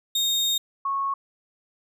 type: tone pair in turn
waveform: 35% pulse / sine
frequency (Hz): 3700 / 1100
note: A#7 / C#6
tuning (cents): -14 / -14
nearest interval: octave + major sixth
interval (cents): 2100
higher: first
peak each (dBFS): -19 / -23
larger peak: first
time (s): 0.15-0.58 / 0.85-1.14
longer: first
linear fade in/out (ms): 5
effects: none